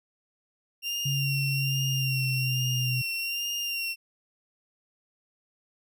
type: tone with vibrato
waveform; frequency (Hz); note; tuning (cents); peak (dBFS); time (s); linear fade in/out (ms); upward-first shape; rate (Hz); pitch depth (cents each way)
30% pulse; 2771; F7; -14; -26; 0.82-3.96; 50; sine; 1.2; 33
type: tone with pitch glide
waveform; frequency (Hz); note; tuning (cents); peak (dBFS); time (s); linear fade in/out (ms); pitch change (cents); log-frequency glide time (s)
sine; 138.59 to 127.09; C#3 to C3; 0 to -50; -26; 1.05-3.02; 10; -150; 1.4-2.8
effects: none